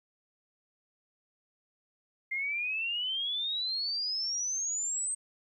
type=exponential sweep; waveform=sine; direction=up; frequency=2091 to 8372 Hz; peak=-30 dBFS; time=2.31-5.15 s; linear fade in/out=10 ms; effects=12-bit